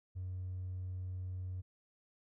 sine tone with hard clipping, 92 Hz, F#2, 9 cents flat, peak -39 dBFS, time 0.15-1.62 s, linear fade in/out 20 ms, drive 1 dB, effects none

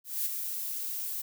violet noise with ADSR envelope, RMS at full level -29 dBFS, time 0.04-1.22 s, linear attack 220 ms, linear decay 10 ms, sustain -6 dB, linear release 10 ms, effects none

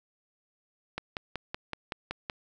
click train, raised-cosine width 0.3 ms, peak -17 dBFS, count 8, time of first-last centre 0.98-2.298 s, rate 5.31 Hz, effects none

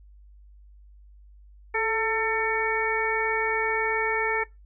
harmonic tone with a mistuned harmonic, 447.7 Hz, A4, 30 cents sharp, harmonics 1 / 2 / 3 / 4 / 5, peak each -28 / -29 / -33 / -29 / -28 dBFS, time 1.74-4.44 s, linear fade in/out 10 ms, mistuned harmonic 1, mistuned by -39 cents, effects noise-tail reverb RT60 0.2 s tail -21 dB re dry + added 50 Hz sine -48 dBFS peak until 4.65 s

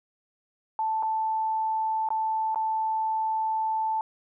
sine tone with dropouts, 880 Hz, A5, in tune, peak -24 dBFS, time 0.79-4.01 s, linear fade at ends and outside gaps 1 ms, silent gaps 1.026-1.031 / 2.088-2.104 / 2.546-2.558 s, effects none

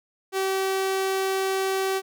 sawtooth tone, 383.8 Hz, G4, 37 cents flat, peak -19 dBFS, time 0.32-2.02 s, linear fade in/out 50 ms, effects none

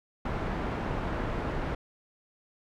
pink low-pass noise, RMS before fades -32 dBFS, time 0.25-1.75 s, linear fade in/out 5 ms, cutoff 1500 Hz, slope 12 dB/octave, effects none

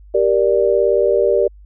sine chord, G minor, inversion none, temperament just, 392 / 470.4 / 588 Hz, G4 / Bb4 / D5, 0 / +16 / +2 cents, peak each -16 dBFS, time 0.14-1.48 s, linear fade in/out 10 ms, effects added 50 Hz sine -39 dBFS peak until 1.65 s

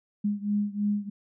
sine beating tone pair, 204.9 / 208 Hz, G#3 / G#3, -23 / +3 cents, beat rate 3.1 Hz, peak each -27 / -29 dBFS, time 0.24-1.1 s, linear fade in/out 10 ms, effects none

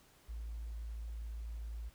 sine tone, 56 Hz, A1, 31 cents sharp, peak -40 dBFS, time 0.28-1.9 s, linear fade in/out 20 ms, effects pink hiss -65 dBFS RMS until 1.94 s

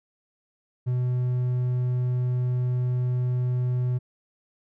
triangle tone, 124.8 Hz, B2, 19 cents sharp, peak -20 dBFS, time 0.86-3.99 s, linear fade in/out 20 ms, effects none

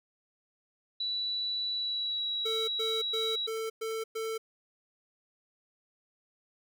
sine tone with pitch glide, 3947 to 3884 Hz, B7 to B7, -2 to -30 cents, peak -30 dBFS, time 1-3.47 s, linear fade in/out 5 ms, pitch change -28 cents, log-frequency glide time 1.72-2.29 s
square tone bursts, 445.2 Hz, A4, 20 cents sharp, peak -33 dBFS, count 6, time 2.45-4.38 s, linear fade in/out 10 ms, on 230 ms, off 110 ms
effects none

